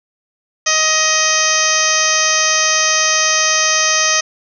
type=harmonic tone; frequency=628 Hz; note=D#5; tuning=16 cents sharp; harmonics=1 / 2 / 3 / 4 / 5 / 6 / 7 / 8 / 9 / 10; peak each=-24 / -20 / -19 / -21 / -23 / -27 / -28 / -21 / -20 / -17 dBFS; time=0.66-4.21 s; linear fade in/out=10 ms; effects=none